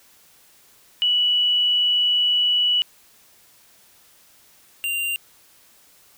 sine / square tone pair in turn, 2947 / 2782 Hz, F#7 / F7, -8 / -7 cents, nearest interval minor second, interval 99 cents, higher first, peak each -16 / -23 dBFS, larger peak first, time 1.02-2.82 / 4.84-5.16 s, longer first, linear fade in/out 0 ms, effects white hiss -54 dBFS RMS until 6.17 s

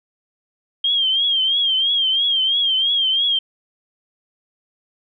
sine tone with vibrato, 3202 Hz, G7, 36 cents sharp, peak -15 dBFS, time 0.84-3.39 s, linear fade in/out 5 ms, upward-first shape triangle, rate 3 Hz, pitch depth 94 cents each way, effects none

